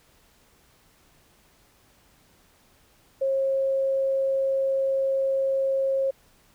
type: tone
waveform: sine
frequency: 539 Hz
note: C#5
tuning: 49 cents flat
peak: -21 dBFS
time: 3.21-6.11 s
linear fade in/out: 10 ms
effects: pink hiss -60 dBFS RMS until 6.54 s